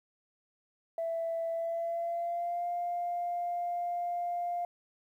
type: tone with pitch glide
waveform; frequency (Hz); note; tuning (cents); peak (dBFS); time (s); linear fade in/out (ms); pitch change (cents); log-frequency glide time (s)
sine; 663 to 700.4; E5 to F5; +10 to +5; -30; 0.98-4.65; 2; +95; 1.51-2.67
effects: tanh soft clip ceiling -26 dBFS + 11-bit